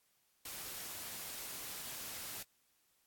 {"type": "noise", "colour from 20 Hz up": "white", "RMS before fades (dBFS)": -45, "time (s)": [0.45, 2.43], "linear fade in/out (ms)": 5, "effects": ["white hiss -75 dBFS RMS until 3.06 s", "AAC 64 kbps"]}